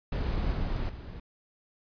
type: noise with level steps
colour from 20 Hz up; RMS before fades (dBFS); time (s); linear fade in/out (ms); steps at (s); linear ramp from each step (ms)
brown; -29 / -31 / -41; 0.12-1.2; 5; 0.52 / 0.89; 5
effects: resampled to 11025 Hz